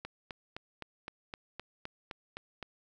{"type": "click train", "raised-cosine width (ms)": 0.3, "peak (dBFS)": -24, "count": 11, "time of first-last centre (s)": [0.05, 2.627], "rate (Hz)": 3.88, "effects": []}